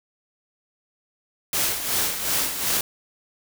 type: noise with tremolo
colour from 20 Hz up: white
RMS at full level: -22 dBFS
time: 1.53-2.81 s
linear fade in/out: 2 ms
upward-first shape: sine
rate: 2.7 Hz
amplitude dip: 60%
effects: none